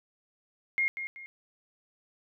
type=tone with echo; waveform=sine; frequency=2137 Hz; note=C7; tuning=36 cents sharp; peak=-24 dBFS; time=0.78-0.88 s; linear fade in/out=0 ms; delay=190 ms; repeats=2; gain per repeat=-9 dB; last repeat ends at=1.26 s; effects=none